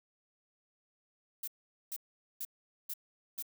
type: noise bursts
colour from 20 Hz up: violet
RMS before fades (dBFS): -39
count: 5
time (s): 1.43-3.425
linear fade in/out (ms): 5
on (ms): 47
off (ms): 440
effects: none